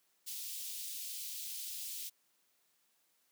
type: high-pass noise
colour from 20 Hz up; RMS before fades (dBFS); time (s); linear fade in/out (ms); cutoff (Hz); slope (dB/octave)
white; -43; 0.26-2.1; 20; 3000; 24
effects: white hiss -75 dBFS RMS until 3.31 s + high-pass 150 Hz 12 dB/octave